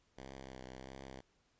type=tone with vibrato; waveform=5% pulse; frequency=65.5 Hz; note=C2; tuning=2 cents sharp; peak=-37 dBFS; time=0.17-1.21 s; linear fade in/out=10 ms; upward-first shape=triangle; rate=1.5 Hz; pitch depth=46 cents each way; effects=pink hiss -75 dBFS RMS until 1.59 s + resampled to 16000 Hz